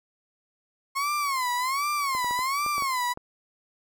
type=tone with vibrato; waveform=35% pulse; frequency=1076 Hz; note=C6; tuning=48 cents sharp; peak=-23 dBFS; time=0.95-3.14 s; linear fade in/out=20 ms; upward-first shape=sine; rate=1.3 Hz; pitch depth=170 cents each way
type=clicks; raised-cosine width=1 ms; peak=-24 dBFS; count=8; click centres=2.15 / 2.245 / 2.31 / 2.391 / 2.663 / 2.781 / 2.823 / 3.174 s
effects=none